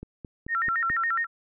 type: click train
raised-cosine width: 3 ms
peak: -25 dBFS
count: 5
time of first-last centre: 0.03-0.901 s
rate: 4.59 Hz
type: tone with vibrato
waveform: sine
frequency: 1582 Hz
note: G6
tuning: 15 cents sharp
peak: -23 dBFS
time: 0.48-1.27 s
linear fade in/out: 50 ms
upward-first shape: square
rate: 7.2 Hz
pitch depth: 270 cents each way
effects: none